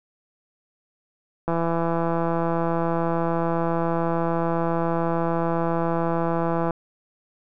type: click train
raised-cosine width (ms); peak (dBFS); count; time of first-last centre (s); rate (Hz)
1; -11; 874; 1.48-6.708; 167
effects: none